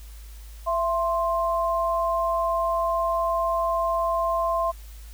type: tone pair together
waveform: sine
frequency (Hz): 669 / 1050.4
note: E5 / C6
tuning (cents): +25 / +6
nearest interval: minor sixth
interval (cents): 781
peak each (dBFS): -24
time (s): 0.66-4.72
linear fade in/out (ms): 20
effects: added 53 Hz sine -39 dBFS peak until 5.13 s + white hiss -52 dBFS RMS until 5.13 s